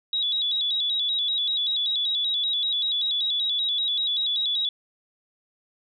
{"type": "tone with vibrato", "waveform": "sine", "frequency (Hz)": 3625, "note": "A#7", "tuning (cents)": -49, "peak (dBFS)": -22, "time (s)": [0.13, 4.69], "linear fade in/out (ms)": 2, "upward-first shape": "square", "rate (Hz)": 5.2, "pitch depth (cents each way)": 91, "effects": []}